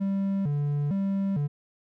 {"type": "tone with vibrato", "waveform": "triangle", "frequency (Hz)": 168.6, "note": "E3", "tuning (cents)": 39, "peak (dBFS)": -22, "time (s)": [0, 1.48], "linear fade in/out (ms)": 20, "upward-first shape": "square", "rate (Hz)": 1.1, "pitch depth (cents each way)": 260, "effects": []}